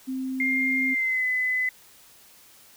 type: tone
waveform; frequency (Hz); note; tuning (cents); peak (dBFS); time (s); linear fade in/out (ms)
sine; 261.6; C4; 0; -27; 0.07-0.95; 20
type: tone with pitch glide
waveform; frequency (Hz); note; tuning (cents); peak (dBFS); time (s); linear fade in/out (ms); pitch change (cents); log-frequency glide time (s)
sine; 2114 to 2015; C7 to B6; +17 to +34; -22; 0.4-1.69; 2; -83; 0.88-1.25
effects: white hiss -53 dBFS RMS until 2.76 s